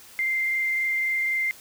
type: tone with frequency modulation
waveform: sine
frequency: 2093 Hz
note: C7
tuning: in tune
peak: -22 dBFS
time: 0.19-1.51 s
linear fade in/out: 0 ms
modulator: 23.9 Hz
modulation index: 0.75
effects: white hiss -48 dBFS RMS until 1.6 s

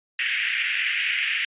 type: band-pass noise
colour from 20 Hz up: white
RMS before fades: -25 dBFS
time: 0.19-1.45 s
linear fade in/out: 2 ms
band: 1700 to 2900 Hz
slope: 48 dB/octave
effects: resampled to 8000 Hz

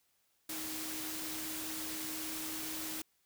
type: tone in noise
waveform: sine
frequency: 314.6 Hz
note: D#4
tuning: 19 cents sharp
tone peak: -45 dBFS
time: 0.49-3.02 s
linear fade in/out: 5 ms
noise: white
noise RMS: -41 dBFS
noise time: 0.49-3.02 s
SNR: -7 dB
effects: white hiss -75 dBFS RMS until 3.25 s

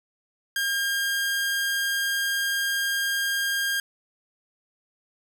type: tone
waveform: sawtooth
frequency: 1611 Hz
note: G6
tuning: 47 cents sharp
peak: -20 dBFS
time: 0.56-3.8 s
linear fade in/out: 2 ms
effects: none

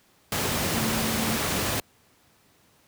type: tone in noise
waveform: sine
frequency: 224 Hz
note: A3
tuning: 31 cents sharp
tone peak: -29 dBFS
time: 0.74-1.36 s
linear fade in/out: 2 ms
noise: pink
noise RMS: -26 dBFS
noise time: 0.32-1.8 s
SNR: -6 dB
effects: pink hiss -61 dBFS RMS until 2.87 s + high-pass 80 Hz 12 dB/octave

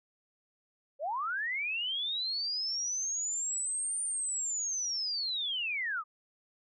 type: linear two-way sweep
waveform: sine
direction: up then down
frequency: 526 to 9090 to 1166 Hz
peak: -31 dBFS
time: 0.99-6.04 s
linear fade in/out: 50 ms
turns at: 4.02 s
effects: none

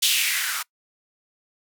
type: noise with band-pass filter sweep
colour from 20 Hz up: violet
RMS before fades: -23 dBFS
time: 0.02-0.63 s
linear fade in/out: 10 ms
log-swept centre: 3400 to 1200 Hz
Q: 3
effects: noise-tail reverb RT60 0.1 s tail -23 dB re dry

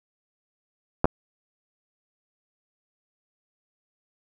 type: clicks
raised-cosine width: 1 ms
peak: -5 dBFS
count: 2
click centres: 1.044 / 1.055 s
effects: none

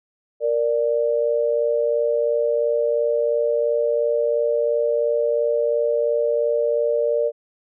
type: tone pair together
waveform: sine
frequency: 466.2 / 589.1 Hz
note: A#4 / D5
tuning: 0 / +5 cents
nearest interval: major third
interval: 405 cents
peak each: -20 dBFS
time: 0.4-7.32 s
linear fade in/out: 50 ms
effects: none

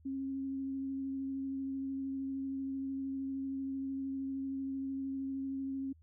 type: tone with vibrato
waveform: sine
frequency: 269.8 Hz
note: C#4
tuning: 47 cents flat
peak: -35 dBFS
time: 0.05-5.93 s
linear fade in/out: 10 ms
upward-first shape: triangle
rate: 13 Hz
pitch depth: 14 cents each way
effects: added 80 Hz sine -59 dBFS peak until 6.02 s

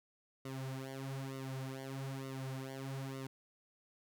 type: tone with flanger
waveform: sawtooth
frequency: 133.8 Hz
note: C3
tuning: 39 cents sharp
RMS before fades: -43 dBFS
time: 0.45-3.27 s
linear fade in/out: 5 ms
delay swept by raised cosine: 1.2 to 6.7 ms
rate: 1.1 Hz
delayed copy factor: -1
effects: none

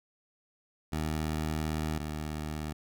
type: tone pair in turn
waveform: 15% pulse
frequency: 77.78 / 76.62 Hz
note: D#2 / D#2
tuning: 0 / -26 cents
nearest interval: unison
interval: 26 cents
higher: first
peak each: -24 / -28 dBFS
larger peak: first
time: 0.92-1.99 / 1.99-2.73 s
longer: first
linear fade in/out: 10 ms
effects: none

